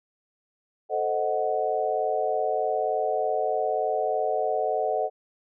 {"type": "chord", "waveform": "sine", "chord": "A diminished seventh", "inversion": "none", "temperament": "equal", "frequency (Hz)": [440, 523.3, 622.3, 740], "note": ["A4", "C5", "Eb5", "Gb5"], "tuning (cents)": [0, 0, 0, 0], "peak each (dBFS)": [-29, -31, -28, -27], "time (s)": [0.89, 5.1], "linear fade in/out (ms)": 50, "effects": []}